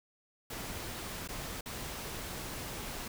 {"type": "noise with dropouts", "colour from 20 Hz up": "pink", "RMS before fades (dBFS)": -41, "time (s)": [0.5, 3.08], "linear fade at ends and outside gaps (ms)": 5, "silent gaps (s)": [[1.277, 1.287], [1.61, 1.658]], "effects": []}